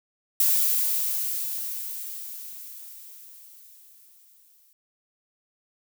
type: noise with exponential decay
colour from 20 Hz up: violet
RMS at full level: -20 dBFS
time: 0.4-4.73 s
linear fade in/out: 2 ms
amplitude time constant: 940 ms
effects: none